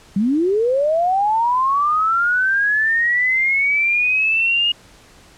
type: linear sweep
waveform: sine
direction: up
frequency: 185 to 2867 Hz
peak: -14 dBFS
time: 0.16-4.72 s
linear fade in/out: 5 ms
effects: pink hiss -47 dBFS RMS until 5.37 s + low-pass 9000 Hz 12 dB/octave